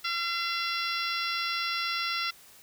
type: harmonic tone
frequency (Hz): 682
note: F5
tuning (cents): -41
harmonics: 2 / 3 / 4 / 5 / 6 / 7 / 8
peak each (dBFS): -33 / -35 / -36 / -37 / -38 / -38 / -39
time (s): 0.04-2.31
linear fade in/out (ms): 10
effects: white hiss -54 dBFS RMS until 2.62 s